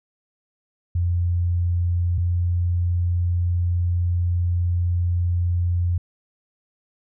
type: tone pair in turn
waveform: sine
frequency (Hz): 87.31 / 87.65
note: F2 / F2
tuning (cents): 0 / +7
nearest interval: unison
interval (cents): 7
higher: second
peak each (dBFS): -18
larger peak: neither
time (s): 0.95-2.18 / 2.18-5.98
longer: second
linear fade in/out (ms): 5
effects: none